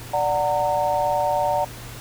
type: chord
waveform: sine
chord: D augmented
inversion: none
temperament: equal with one note detuned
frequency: 587.3 / 740 / 916.3 Hz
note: D5 / F#5 / A#5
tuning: 0 / 0 / -30 cents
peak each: -23 dBFS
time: 0.13-1.65 s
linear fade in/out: 10 ms
effects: added 118 Hz sine -39 dBFS peak until 2 s + pink hiss -39 dBFS RMS until 2 s